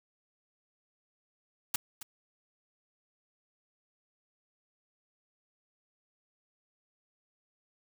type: noise with echo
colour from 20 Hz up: white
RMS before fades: -29 dBFS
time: 1.74-1.76 s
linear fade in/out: 5 ms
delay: 270 ms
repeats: 1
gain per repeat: -13 dB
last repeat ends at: 2.03 s
effects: none